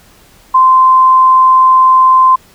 sine tone, 1038 Hz, C6, 14 cents flat, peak -3 dBFS, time 0.54-2.36 s, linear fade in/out 10 ms, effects pink hiss -44 dBFS RMS until 2.54 s

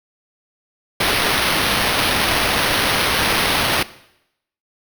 white noise with sample-and-hold, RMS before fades -18 dBFS, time 1-3.83 s, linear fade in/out 5 ms, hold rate 7350 Hz, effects noise-tail reverb RT60 0.8 s tail -18 dB re dry

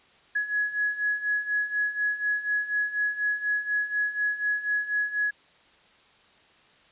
sine beating tone pair, 1679 / 1683.1 Hz, G#6 / G#6, +18 / +23 cents, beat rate 4.1 Hz, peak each -30 / -26 dBFS, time 0.35-5.31 s, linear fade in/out 10 ms, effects white hiss -58 dBFS RMS until 6.91 s + resampled to 8000 Hz

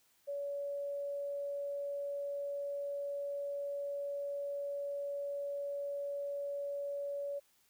sine tone, 567 Hz, C#5, 39 cents sharp, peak -36 dBFS, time 0.27-7.4 s, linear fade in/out 20 ms, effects white hiss -71 dBFS RMS until 7.69 s

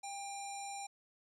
square tone with low-pass filter, 798 Hz, G5, 31 cents sharp, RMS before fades -44 dBFS, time 0.03-0.87 s, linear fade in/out 10 ms, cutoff 7900 Hz, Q 8.5, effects 13-bit

